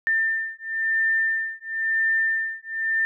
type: beating tone pair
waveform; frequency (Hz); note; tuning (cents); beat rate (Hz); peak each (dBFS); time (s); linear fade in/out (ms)
sine; 1794 / 1794.98; A6 / A6; +33 / +34; 0.98; -24; 0.07-3.05; 0
effects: none